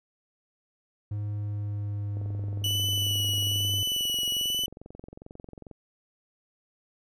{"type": "tone with pitch glide", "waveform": "triangle", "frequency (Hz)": [103.83, 100.24], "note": ["G#2", "G2"], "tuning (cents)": [0, 39], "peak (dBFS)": -27, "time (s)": [1.11, 3.83], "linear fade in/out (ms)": 5, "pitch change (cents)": -61, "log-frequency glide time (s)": [1.3, 2.99]}
{"type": "click train", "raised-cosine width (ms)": 2, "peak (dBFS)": -30, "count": 80, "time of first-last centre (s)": [2.17, 5.713], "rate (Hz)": 22.3}
{"type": "tone with vibrato", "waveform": "40% pulse", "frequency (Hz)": 2961, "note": "F#7", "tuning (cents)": 1, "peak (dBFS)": -25, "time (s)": [2.64, 4.66], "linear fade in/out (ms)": 2, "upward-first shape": "sine", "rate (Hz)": 1.1, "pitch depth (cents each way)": 20}
{"effects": []}